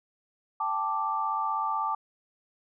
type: chord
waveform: sine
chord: G suspended second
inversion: none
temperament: equal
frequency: 784 / 880 / 1174.7 Hz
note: G5 / A5 / D6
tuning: 0 / 0 / 0 cents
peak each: -35 / -30 / -29 dBFS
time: 0.6-1.95 s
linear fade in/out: 5 ms
effects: none

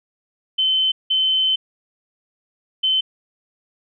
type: tone bursts at uneven times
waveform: sine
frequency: 3066 Hz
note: G7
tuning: 39 cents flat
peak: -15 dBFS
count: 3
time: 0.58-0.92 / 1.1-1.56 / 2.83-3.01 s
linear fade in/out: 10 ms
effects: none

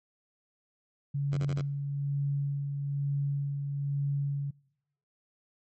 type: tone with tremolo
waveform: sine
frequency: 141.2 Hz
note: C#3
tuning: 32 cents sharp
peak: -26 dBFS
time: 1.14-4.51 s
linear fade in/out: 10 ms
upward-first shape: sine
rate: 1.1 Hz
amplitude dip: 40%
type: tone bursts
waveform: 10% pulse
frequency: 90.4 Hz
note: F#2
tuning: 40 cents flat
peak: -28 dBFS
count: 4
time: 1.32-1.615 s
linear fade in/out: 5 ms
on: 52 ms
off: 29 ms
effects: noise-tail reverb RT60 0.9 s tail -26 dB re dry + MP3 32 kbps

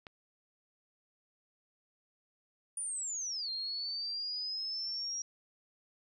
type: click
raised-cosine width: 0.3 ms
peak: -30 dBFS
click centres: 0.068 s
type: linear two-way sweep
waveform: sine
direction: down then up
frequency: 9640 to 4170 to 5690 Hz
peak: -35 dBFS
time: 2.77-5.22 s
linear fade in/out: 2 ms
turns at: 3.5 s
effects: none

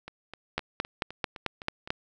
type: two click trains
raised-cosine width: 0.3 ms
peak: -11 / -24 dBFS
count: 7 / 8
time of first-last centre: 0.58-1.905 / 0.08-1.875 s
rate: 4.53 / 3.9 Hz
effects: none

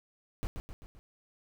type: noise with echo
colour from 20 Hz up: brown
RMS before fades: -33 dBFS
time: 0.43-0.47 s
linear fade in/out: 0 ms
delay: 130 ms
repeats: 4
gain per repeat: -5 dB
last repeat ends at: 0.99 s
effects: none

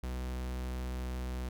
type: tone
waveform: 45% pulse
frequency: 62.8 Hz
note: B1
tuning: 30 cents sharp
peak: -35 dBFS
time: 0.03-1.49 s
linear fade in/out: 5 ms
effects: none

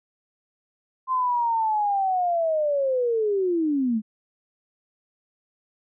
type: linear sweep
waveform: sine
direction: down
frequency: 1046.5 to 207.9 Hz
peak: -20 dBFS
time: 1.07-4.02 s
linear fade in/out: 50 ms
effects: none

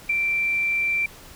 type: tone with ADSR envelope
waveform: sine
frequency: 2349 Hz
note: D7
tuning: in tune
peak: -17 dBFS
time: 0.09-1.06 s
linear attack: 9 ms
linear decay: 13 ms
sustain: -3 dB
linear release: 3 ms
effects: pink hiss -45 dBFS RMS until 1.35 s

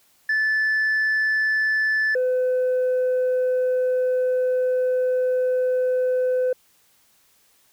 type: tone pair in turn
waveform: sine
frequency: 1745 / 506.9 Hz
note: A6 / B4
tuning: -15 / +45 cents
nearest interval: octave + major sixth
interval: 2140 cents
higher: first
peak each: -16 dBFS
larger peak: neither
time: 0.29-2.15 / 2.15-6.53 s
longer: second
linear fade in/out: 5 ms
effects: tanh soft clip ceiling -17 dBFS + white hiss -60 dBFS RMS until 7.72 s

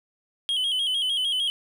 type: tone with vibrato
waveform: triangle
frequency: 3136 Hz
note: G7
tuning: in tune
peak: -21 dBFS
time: 0.49-1.5 s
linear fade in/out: 0 ms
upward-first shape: square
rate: 6.6 Hz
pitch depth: 65 cents each way
effects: none

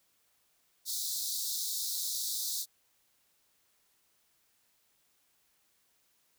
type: high-pass noise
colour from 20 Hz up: pink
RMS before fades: -35 dBFS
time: 0.85-2.66 s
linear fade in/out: 50 ms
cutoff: 3700 Hz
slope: 96 dB/octave
effects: white hiss -72 dBFS RMS until 6.38 s

